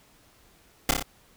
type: noise with echo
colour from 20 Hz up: pink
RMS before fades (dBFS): -20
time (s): 0.89-0.91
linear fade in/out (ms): 2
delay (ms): 29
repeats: 4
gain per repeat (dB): -3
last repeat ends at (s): 1.026
effects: pink hiss -59 dBFS RMS until 1.36 s